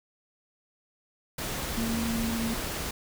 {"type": "tone in noise", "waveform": "sine", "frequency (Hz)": 228.4, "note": "A#3", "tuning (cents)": -35, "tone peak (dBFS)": -28, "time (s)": [1.77, 2.54], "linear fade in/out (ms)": 5, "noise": "pink", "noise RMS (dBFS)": -33, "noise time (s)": [1.38, 2.91], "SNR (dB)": 2, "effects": []}